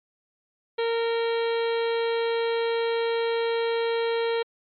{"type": "harmonic tone with a mistuned harmonic", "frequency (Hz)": 461.3, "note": "A#4", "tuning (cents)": -18, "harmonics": [1, 2, 3, 4, 5, 6, 7, 8, 9], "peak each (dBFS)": [-23, -33, -38, -38, -38, -43, -39, -43, -44], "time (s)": [0.78, 4.43], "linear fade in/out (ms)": 10, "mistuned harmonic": 8, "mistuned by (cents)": 64, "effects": ["MP3 64 kbps"]}